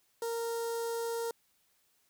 sawtooth tone with notch filter, 463 Hz, A#4, 12 cents flat, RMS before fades -35 dBFS, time 0.22-1.31 s, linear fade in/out 2 ms, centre 2400 Hz, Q 0.56, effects white hiss -72 dBFS RMS until 2.09 s

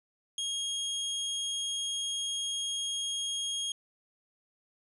sawtooth tone, 3264 Hz, G#7, 31 cents flat, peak -28 dBFS, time 0.38-3.72 s, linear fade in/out 2 ms, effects resampled to 24000 Hz

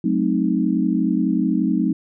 sine chord, F# diminished seventh, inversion none, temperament equal with one note detuned, 185 / 216.7 / 261.6 / 311.1 Hz, F#3 / A3 / C4 / Eb4, 0 / -26 / 0 / 0 cents, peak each -22 dBFS, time 0.04-1.93 s, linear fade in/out 5 ms, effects none

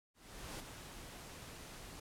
pink noise with ADSR envelope, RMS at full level -45 dBFS, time 0.14-2 s, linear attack 460 ms, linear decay 4 ms, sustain -6 dB, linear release 6 ms, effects low-pass 12000 Hz 12 dB/octave

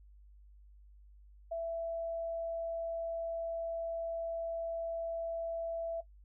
sine tone, 665 Hz, E5, 15 cents sharp, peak -34 dBFS, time 1.51-6.01 s, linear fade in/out 10 ms, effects noise-tail reverb RT60 0.1 s tail -17 dB re dry + added 50 Hz sine -55 dBFS peak until 6.24 s

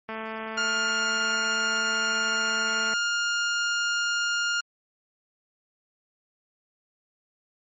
click train, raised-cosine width 0.5 ms, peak -20 dBFS, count 630, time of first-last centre 0.09-2.936 s, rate 221 Hz
sawtooth tone, 1411 Hz, F6, 17 cents sharp, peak -20 dBFS, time 0.57-4.61 s, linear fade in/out 10 ms
effects high-pass 60 Hz 12 dB/octave + MP3 32 kbps

